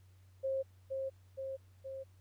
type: tone with echo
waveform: sine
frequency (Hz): 535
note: C5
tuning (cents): +38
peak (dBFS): -32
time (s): 0.43-0.63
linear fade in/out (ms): 20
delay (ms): 470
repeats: 3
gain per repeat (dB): -3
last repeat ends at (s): 2.04
effects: added 93 Hz sine -59 dBFS peak until 2.2 s + pink hiss -73 dBFS RMS until 2.2 s